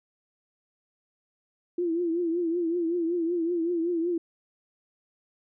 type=tone with vibrato; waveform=sine; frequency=339.9 Hz; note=F4; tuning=47 cents flat; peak=-24 dBFS; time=1.78-4.18 s; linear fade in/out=5 ms; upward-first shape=triangle; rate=5.3 Hz; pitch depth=98 cents each way; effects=none